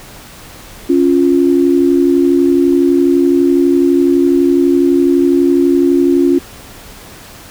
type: tone pair together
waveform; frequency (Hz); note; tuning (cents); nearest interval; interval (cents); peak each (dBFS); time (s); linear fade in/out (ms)
sine; 277.2 / 349.2; C#4 / F4; 0 / 0; major third; 400; -10; 0.89-6.39; 10
effects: pink hiss -35 dBFS RMS until 7.5 s